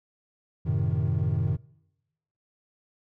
triangle chord, F# diminished seventh, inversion none, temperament equal, 92.5 / 110 / 130.81 / 155.56 Hz, F#2 / A2 / C3 / Eb3, 0 / 0 / 0 / 0 cents, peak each -26 dBFS, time 0.65-1.57 s, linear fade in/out 20 ms, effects noise-tail reverb RT60 0.9 s tail -23 dB re dry + tanh soft clip ceiling -15 dBFS

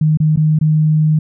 sine tone with dropouts, 154.7 Hz, D#3, 10 cents flat, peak -9 dBFS, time 0.01-1.19 s, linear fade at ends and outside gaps 5 ms, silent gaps 0.173-0.201 / 0.361-0.372 / 0.589-0.611 s, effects none

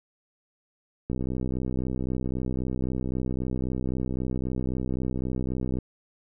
click train, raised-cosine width 3 ms, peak -17 dBFS, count 300, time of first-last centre 1.1-5.787 s, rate 63.8 Hz, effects none

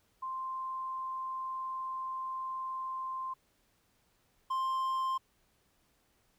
sine / triangle tone pair in turn, 1046.5 / 1050.7 Hz, C6 / C6, 0 / +7 cents, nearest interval unison, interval 7 cents, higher second, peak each -35 / -28 dBFS, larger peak second, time 0.22-3.34 / 4.5-5.18 s, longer first, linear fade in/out 10 ms, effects pink hiss -72 dBFS RMS until 6.38 s

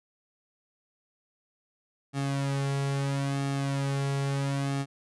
sawtooth tone with flanger, 138.59 Hz, C#3, in tune, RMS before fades -29 dBFS, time 2.13-4.86 s, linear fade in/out 50 ms, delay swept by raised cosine 2 to 3.3 ms, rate 0.75 Hz, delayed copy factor -0.7, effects resampled to 24000 Hz

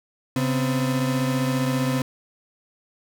35% pulse tone pair together, 134.98 / 254.8 Hz, C#3 / C4, -46 / -46 cents, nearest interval major seventh, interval 1100 cents, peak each -22 dBFS, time 0.36-2.02 s, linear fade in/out 2 ms, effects none

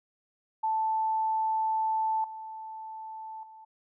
sine tone with level steps, 880 Hz, A5, in tune, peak -25 / -38 / -47 dBFS, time 0.63-3.65 s, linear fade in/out 10 ms, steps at 2.24 / 3.43 s, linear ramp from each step 2 ms, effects none

